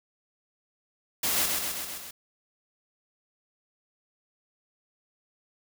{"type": "noise with echo", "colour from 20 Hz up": "white", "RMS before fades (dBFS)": -27, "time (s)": [1.23, 1.46], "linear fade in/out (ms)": 5, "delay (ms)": 130, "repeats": 5, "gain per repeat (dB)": -3, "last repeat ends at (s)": 2.11, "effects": []}